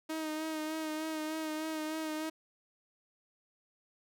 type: tone with vibrato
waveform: sawtooth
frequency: 313.1 Hz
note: D#4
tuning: 11 cents sharp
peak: -31 dBFS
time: 0.09-2.3 s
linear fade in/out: 10 ms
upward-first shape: sine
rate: 3.3 Hz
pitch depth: 28 cents each way
effects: none